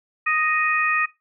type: harmonic tone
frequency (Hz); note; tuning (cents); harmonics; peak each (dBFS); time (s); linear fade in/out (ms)
622.3; D#5; 0; 2 / 3 / 4; -23 / -23 / -23; 0.26-1.06; 10
effects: noise-tail reverb RT60 0.2 s tail -17 dB re dry